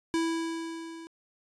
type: tone with level ramp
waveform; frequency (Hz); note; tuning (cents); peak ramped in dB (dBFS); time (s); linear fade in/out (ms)
square; 329.2; E4; -2; -25 to -43; 0.14-1.07; 0
effects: resampled to 22050 Hz